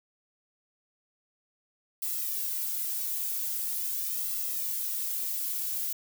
violet noise with flanger, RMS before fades -32 dBFS, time 2.02-5.93 s, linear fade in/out 5 ms, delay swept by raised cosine 1.5 to 2.7 ms, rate 0.43 Hz, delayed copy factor +0.75, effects none

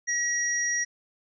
sine tone pair together, 1912 / 5730 Hz, A#6 / F8, +43 / +44 cents, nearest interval octave + perfect fifth, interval 1901 cents, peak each -27 dBFS, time 0.07-0.85 s, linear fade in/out 20 ms, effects none

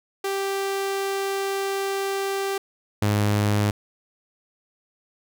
sawtooth tone pair in turn, 392 / 103.83 Hz, G4 / G#2, 0 / 0 cents, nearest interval octave + major seventh, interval 2300 cents, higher first, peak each -20 / -15 dBFS, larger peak second, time 0.24-2.58 / 3.02-3.71 s, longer first, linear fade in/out 5 ms, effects none

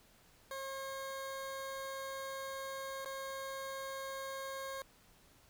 20% pulse tone with dropouts, 539 Hz, C#5, 49 cents flat, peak -36 dBFS, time 0.51-4.82 s, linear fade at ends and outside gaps 1 ms, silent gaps 3.047-3.058 s, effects pink hiss -65 dBFS RMS until 5.49 s

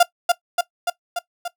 35% pulse tone with echo, 698.5 Hz, F5, in tune, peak -8 dBFS, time 0-0.03 s, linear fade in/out 5 ms, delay 290 ms, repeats 5, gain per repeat -3 dB, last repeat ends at 1.48 s, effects noise-tail reverb RT60 0.1 s tail -18 dB re dry

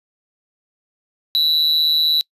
triangle tone with amplitude modulation, 3937 Hz, B7, 6 cents flat, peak -9 dBFS, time 1.35-2.21 s, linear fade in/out 0 ms, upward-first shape sine, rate 156 Hz, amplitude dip 70%, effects noise-tail reverb RT60 0.1 s tail -26 dB re dry + resampled to 32000 Hz

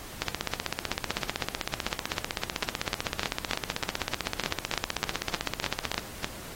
two click trains, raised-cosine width 0.2 ms, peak -9 / -9 dBFS, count 92 / 13, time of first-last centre 0.22-5.979 / 2.63-6.244 s, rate 15.8 / 3.32 Hz, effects pink hiss -43 dBFS RMS until 6.55 s + AAC 48 kbps

